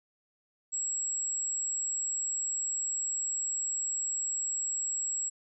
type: tone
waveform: sine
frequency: 7680 Hz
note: B8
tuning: 49 cents flat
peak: -30 dBFS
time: 0.72-5.3 s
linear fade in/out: 20 ms
effects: none